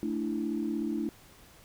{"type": "chord", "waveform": "sine", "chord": "A suspended fourth", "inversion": "none", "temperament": "just", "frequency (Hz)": [220, 293.3, 330], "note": ["A3", "D4", "E4"], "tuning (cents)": [0, -2, 2], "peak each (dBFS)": -33, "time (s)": [0.03, 1.09], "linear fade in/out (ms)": 0, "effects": ["tanh soft clip ceiling -20 dBFS", "pink hiss -56 dBFS RMS until 1.64 s"]}